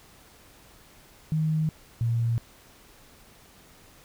sine tone pair in turn, 156.7 / 116.45 Hz, D#3 / A#2, +13 / -1 cents, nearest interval perfect fourth, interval 514 cents, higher first, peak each -22 dBFS, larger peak neither, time 1.32-1.69 / 2.01-2.38 s, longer neither, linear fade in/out 0 ms, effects pink hiss -54 dBFS RMS until 4.04 s

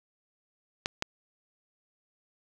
clicks, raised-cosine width 0.2 ms, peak -11 dBFS, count 2, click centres 0.859 / 1.024 s, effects none

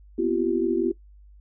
sine tone cluster, 245.9 / 259 / 338.5 / 383.7 Hz, B3 / C4 / E4 / G4, -7 / -17 / +46 / -37 cents, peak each -29 / -32 / -23 / -25 dBFS, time 0.18-0.92 s, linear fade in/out 10 ms, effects noise-tail reverb RT60 0.1 s tail -17 dB re dry + added 50 Hz sine -47 dBFS peak until 1.4 s

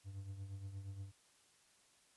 triangle tone with tremolo, 98 Hz, G2, in tune, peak -40 dBFS, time 0.04-1.12 s, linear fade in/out 50 ms, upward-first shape triangle, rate 8.5 Hz, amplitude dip 65%, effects white hiss -70 dBFS RMS until 2.16 s + resampled to 24000 Hz

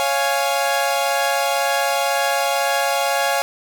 sawtooth chord, Db major, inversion none, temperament equal, 554.4 / 698.5 / 830.6 Hz, Db5 / F5 / Ab5, 0 / 0 / 0 cents, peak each -18 dBFS, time 0-3.42 s, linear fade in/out 0 ms, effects none

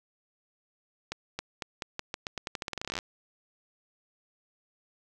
accelerating click train, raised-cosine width 0.2 ms, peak -16 dBFS, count 24, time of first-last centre 1.12-2.988 s, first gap 270 ms, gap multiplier 0.86, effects none

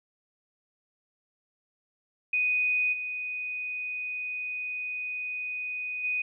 sine tone with level steps, 2489 Hz, D#7, in tune, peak -23 / -31 / -26 dBFS, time 2.33-6.22 s, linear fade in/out 5 ms, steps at 2.92 / 6.03 s, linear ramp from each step 20 ms, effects none

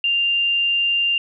sine tone, 2791 Hz, F7, 2 cents flat, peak -16 dBFS, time 0.04-1.18 s, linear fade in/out 2 ms, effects none

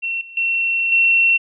sine tone with level steps, 2716 Hz, F7, 49 cents flat, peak -20 / -35 / -16 / -11 dBFS, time 0.02-1.38 s, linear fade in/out 20 ms, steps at 0.21 / 0.37 / 0.92 s, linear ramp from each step 2 ms, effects none

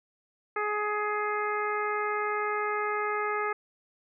harmonic tone, 419.3 Hz, G#4, 17 cents sharp, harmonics 1 / 2 / 3 / 4 / 5 / 6, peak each -32 / -35 / -31 / -37 / -36 / -46 dBFS, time 0.56-3.53 s, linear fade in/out 5 ms, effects none

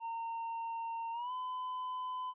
triangle tone with pitch glide, 917 to 1011.6 Hz, A#5 to B5, -29 to +41 cents, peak -35 dBFS, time 0-2.34 s, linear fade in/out 50 ms, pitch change +170 cents, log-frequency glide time 1.12-1.32 s, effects resampled to 8000 Hz

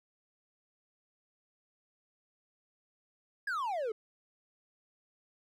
triangle exponential sweep, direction down, 1704 to 415.3 Hz, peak -30 dBFS, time 3.47-3.92 s, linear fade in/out 5 ms, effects none

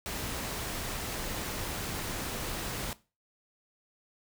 pink noise, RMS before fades -36 dBFS, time 0.06-2.93 s, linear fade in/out 0 ms, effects noise-tail reverb RT60 0.3 s tail -18 dB re dry

